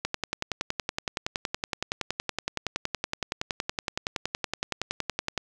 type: click train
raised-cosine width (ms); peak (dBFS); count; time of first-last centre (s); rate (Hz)
0.2; -10; 58; 0.05-5.377; 10.7
effects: none